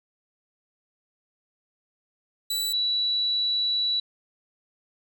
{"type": "tone pair in turn", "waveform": ["sawtooth", "sine"], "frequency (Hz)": [3951, 3935], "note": ["B7", "B7"], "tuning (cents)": [0, -7], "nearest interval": "unison", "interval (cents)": 7, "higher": "first", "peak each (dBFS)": -22, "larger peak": "neither", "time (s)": [[2.5, 2.73], [2.73, 4]], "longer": "second", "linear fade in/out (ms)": 5, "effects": []}